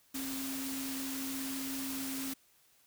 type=tone in noise; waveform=sine; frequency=268.1 Hz; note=C4; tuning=42 cents sharp; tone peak=-38 dBFS; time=0.14-2.34 s; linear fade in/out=10 ms; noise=white; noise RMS=-41 dBFS; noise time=0.14-2.34 s; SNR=0 dB; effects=white hiss -67 dBFS RMS until 2.86 s